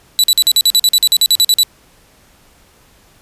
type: tone bursts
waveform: sawtooth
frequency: 3951 Hz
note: B7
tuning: in tune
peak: -4 dBFS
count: 16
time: 0.19-1.632 s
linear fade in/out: 0 ms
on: 47 ms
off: 46 ms
effects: pink hiss -49 dBFS RMS until 3.21 s + resampled to 32000 Hz